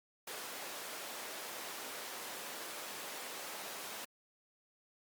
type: high-pass noise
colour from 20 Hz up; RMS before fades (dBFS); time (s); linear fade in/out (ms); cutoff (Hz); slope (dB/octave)
pink; -45; 0.27-4.05; 5; 450; 12
effects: Opus 48 kbps